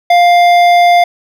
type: tone with hard clipping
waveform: triangle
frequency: 700 Hz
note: F5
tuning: 4 cents sharp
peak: -6 dBFS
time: 0.1-1.04 s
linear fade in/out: 5 ms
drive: 15 dB
effects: none